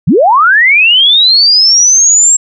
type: linear sweep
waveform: sine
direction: up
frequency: 115.2 to 7600 Hz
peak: -3 dBFS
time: 0.07-2.37 s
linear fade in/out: 10 ms
effects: none